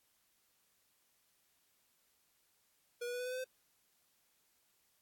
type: tone with pitch steps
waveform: square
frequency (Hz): 480.8 / 486.4 / 492 / 497.8 / 503.5 / 509.4 / 515.3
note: B4 / B4 / B4 / B4 / B4 / C5 / C5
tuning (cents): -46 / -26 / -7 / +14 / +33 / -46 / -27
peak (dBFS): -39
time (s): 3.01-3.444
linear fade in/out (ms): 10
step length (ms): 62
effects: white hiss -75 dBFS RMS until 5.01 s + AAC 64 kbps